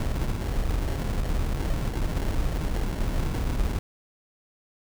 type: noise with sample-and-hold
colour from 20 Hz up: brown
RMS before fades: -26 dBFS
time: 0-3.79 s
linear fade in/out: 2 ms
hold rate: 1225 Hz
effects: none